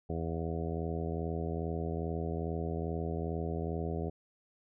harmonic tone with a mistuned harmonic, 82.41 Hz, E2, in tune, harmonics 1 / 2 / 3 / 4 / 5 / 6 / 7 / 8 / 9, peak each -37 / -38 / -43 / -43 / -40 / -45 / -47 / -48 / -46 dBFS, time 0.09-4.1 s, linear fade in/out 10 ms, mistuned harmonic 9, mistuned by -39 cents, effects none

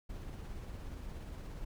brown noise with tremolo, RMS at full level -43 dBFS, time 0.09-1.65 s, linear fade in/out 10 ms, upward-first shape sine, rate 17 Hz, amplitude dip 25%, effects none

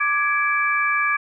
sine tone cluster, 1174 / 1670 / 2324 Hz, D6 / G#6 / D7, -1 / +9 / -19 cents, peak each -22 dBFS, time 0-1.17 s, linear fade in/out 10 ms, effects none

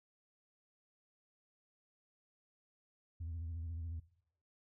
sine tone with vibrato, 82.8 Hz, E2, 8 cents sharp, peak -38 dBFS, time 3.2-4 s, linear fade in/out 10 ms, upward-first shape square, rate 14 Hz, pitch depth 60 cents each way, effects noise-tail reverb RT60 0.7 s tail -19 dB re dry + tanh soft clip ceiling -38 dBFS

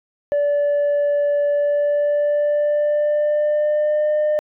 sine tone with pitch glide, 579 to 604.3 Hz, D5 to D5, -25 to +49 cents, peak -13 dBFS, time 0.32-4.39 s, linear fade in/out 0 ms, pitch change +74 cents, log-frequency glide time 1.48-4.11 s, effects tanh soft clip ceiling -14 dBFS

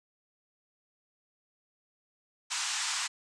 white band-pass noise, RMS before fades -33 dBFS, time 2.5-3.08 s, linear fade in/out 20 ms, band 830 to 8200 Hz, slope 48 dB/octave, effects none

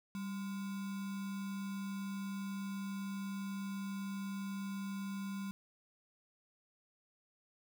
sine tone with sample-and-hold, 196 Hz, G3, in tune, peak -38 dBFS, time 0.15-5.51 s, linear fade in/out 0 ms, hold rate 1225 Hz, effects none

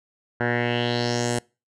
10% pulse tone with low-pass filter sweep, 120 Hz, B2, 49 cents flat, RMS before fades -24 dBFS, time 0.4-1.39 s, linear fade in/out 5 ms, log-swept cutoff 1500 to 8900 Hz, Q 3.6, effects noise-tail reverb RT60 0.3 s tail -25 dB re dry

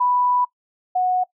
sine tone pair in turn, 987.8 / 733.9 Hz, B5 / F#5, 0 / -14 cents, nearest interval perfect fourth, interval 514 cents, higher first, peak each -16 dBFS, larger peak neither, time 0-0.45 / 0.95-1.24 s, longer first, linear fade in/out 10 ms, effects noise-tail reverb RT60 0.1 s tail -20 dB re dry

